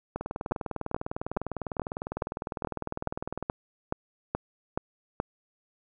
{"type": "two click trains", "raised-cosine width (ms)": 1, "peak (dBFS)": [-18, -13], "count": [66, 12], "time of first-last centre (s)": [[0.16, 3.426], [0.52, 5.201]], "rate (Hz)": [19.9, 2.35], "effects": []}